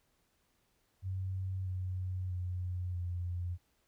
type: tone with pitch steps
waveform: sine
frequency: 94.3 / 92.25 / 90.25 / 88.29 Hz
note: F#2 / F#2 / F#2 / F2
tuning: +33 / -5 / -43 / +19 cents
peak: -34 dBFS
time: 1.02-3.58 s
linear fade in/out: 50 ms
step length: 640 ms
effects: pink hiss -75 dBFS RMS until 3.87 s